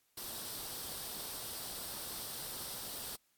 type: noise with comb filter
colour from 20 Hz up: white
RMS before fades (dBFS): -43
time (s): 0.17-3.16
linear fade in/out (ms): 5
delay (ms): 0.22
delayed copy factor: +0.5
effects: white hiss -75 dBFS RMS until 3.37 s + AAC 64 kbps